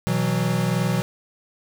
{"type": "chord", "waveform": "square", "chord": "B suspended fourth", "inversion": "none", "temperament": "equal with one note detuned", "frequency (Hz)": [123.47, 162.17, 185], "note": ["B2", "E3", "F#3"], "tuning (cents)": [0, -28, 0], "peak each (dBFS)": -25, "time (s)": [0.07, 1.02], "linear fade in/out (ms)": 0, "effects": []}